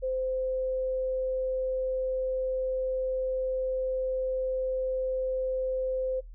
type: tone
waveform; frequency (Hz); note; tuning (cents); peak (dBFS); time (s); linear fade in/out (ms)
sine; 518; C5; -17; -27; 0.02-6.21; 20
effects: noise-tail reverb RT60 0.2 s tail -25 dB re dry + added 40 Hz sine -42 dBFS peak until 6.34 s